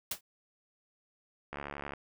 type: noise with exponential decay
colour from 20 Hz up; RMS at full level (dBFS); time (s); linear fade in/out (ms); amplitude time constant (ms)
white; -29; 0.11-0.21; 5; 20
type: click train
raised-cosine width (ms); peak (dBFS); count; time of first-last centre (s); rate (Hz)
0.5; -24; 30; 1.53-1.936; 71.5
effects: none